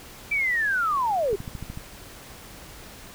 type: linear sweep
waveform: sine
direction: down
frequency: 2352 to 370 Hz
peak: -21 dBFS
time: 0.31-1.36 s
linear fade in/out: 10 ms
type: click train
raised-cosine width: 5 ms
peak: -22 dBFS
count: 7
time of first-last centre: 1.33-1.774 s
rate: 13.5 Hz
effects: pink hiss -44 dBFS RMS until 3.14 s